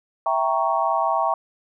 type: chord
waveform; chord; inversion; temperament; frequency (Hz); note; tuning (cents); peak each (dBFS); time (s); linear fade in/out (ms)
sine; E diminished seventh; none; equal; 659.3 / 784 / 932.3 / 1108.7; E5 / G5 / Bb5 / Db6; 0 / 0 / 0 / 0; -24; 0.26-1.34; 2
effects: none